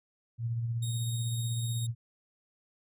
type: tone with tremolo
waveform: sine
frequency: 116.54 Hz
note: A#2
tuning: in tune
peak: -28 dBFS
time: 0.38-1.95 s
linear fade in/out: 50 ms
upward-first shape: sine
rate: 16 Hz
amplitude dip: 35%
type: tone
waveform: 15% pulse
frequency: 3729 Hz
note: A#7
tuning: in tune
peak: -32 dBFS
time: 0.82-1.87 s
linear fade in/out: 10 ms
effects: resampled to 32000 Hz